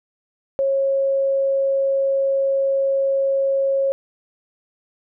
sine tone, 545 Hz, C#5, 29 cents flat, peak -16 dBFS, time 0.59-3.92 s, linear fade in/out 0 ms, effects none

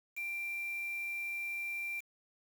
sine tone with quantisation, 2364 Hz, D7, 11 cents sharp, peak -36 dBFS, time 0.16-2.01 s, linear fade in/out 20 ms, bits 8, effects none

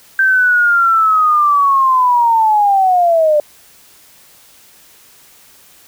sine linear sweep, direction down, 1568 to 587.3 Hz, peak -8 dBFS, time 0.19-3.4 s, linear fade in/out 2 ms, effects white hiss -45 dBFS RMS until 5.87 s

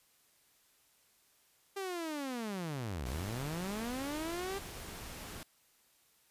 sawtooth linear two-way sweep, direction down then up, 400 to 57.2 to 400 Hz, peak -33 dBFS, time 1.76-4.59 s, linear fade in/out 10 ms, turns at 3.07 s
pink noise, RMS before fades -46 dBFS, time 3.06-5.43 s, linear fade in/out 0 ms
effects white hiss -69 dBFS RMS until 6.3 s + resampled to 32000 Hz

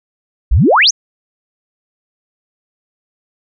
sine exponential sweep, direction up, 43.78 to 6900 Hz, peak -6 dBFS, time 0.51-0.91 s, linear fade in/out 10 ms, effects none

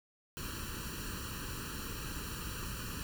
pink noise with comb filter, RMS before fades -41 dBFS, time 0.37-3.03 s, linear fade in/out 0 ms, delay 0.7 ms, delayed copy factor +0.95, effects none

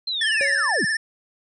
sine linear sweep, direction down, 4186 to 130.81 Hz, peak -23 dBFS, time 0.07-0.85 s, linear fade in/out 5 ms
square tone with vibrato, 1760 Hz, A6, in tune, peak -21 dBFS, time 0.21-0.97 s, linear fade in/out 5 ms, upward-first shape sine, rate 19 Hz, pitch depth 55 cents each way
square tone with exponential decay, 556 Hz, C#5, 5 cents sharp, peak -23 dBFS, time 0.41-0.87 s, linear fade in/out 0 ms, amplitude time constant 98 ms
effects resampled to 24000 Hz

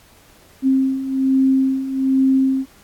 sine beating tone pair, 264.8 / 266 Hz, C4 / C4, +21 / +29 cents, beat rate 1.2 Hz, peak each -20 / -15 dBFS, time 0.62-2.66 s, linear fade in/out 50 ms, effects pink hiss -50 dBFS RMS until 2.83 s + AAC 64 kbps

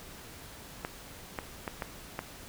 clicks, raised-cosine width 0.5 ms, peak -18 dBFS, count 5, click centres 0.849 / 1.388 / 1.678 / 1.822 / 2.191 s, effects pink hiss -48 dBFS RMS until 2.48 s

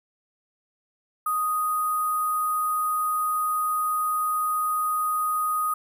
sine tone with sample-and-hold, 1244.5 Hz, D#6, in tune, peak -22 dBFS, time 1.26-5.74 s, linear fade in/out 5 ms, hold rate 11025 Hz, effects none

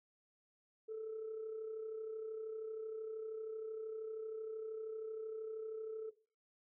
sine tone with amplitude modulation, 440 Hz, A4, in tune, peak -38 dBFS, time 0.88-6.11 s, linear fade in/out 20 ms, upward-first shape sine, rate 32.9 Hz, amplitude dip 40%, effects noise-tail reverb RT60 0.4 s tail -18 dB re dry + tanh soft clip ceiling -37 dBFS

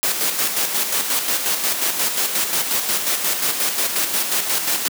white noise with tremolo, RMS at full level -19 dBFS, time 0.03-4.88 s, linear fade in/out 0 ms, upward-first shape square, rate 5.6 Hz, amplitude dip 45%, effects high-pass 200 Hz 12 dB/octave

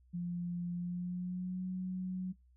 sine tone with pitch glide, 174.61 to 184.67 Hz, F3 to F#3, 0 to -3 cents, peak -35 dBFS, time 0.13-2.33 s, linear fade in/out 20 ms, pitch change +97 cents, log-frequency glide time 0.73-1.65 s, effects noise-tail reverb RT60 0.2 s tail -24 dB re dry + added 62 Hz sine -62 dBFS peak until 2.56 s

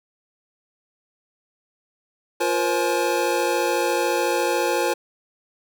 square tone cluster, 351 / 475 / 529 / 847 Hz, F4 / A#4 / C5 / G#5, +9 / +33 / +19 / +34 cents, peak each -26 dBFS, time 2.4-4.94 s, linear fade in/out 10 ms, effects none

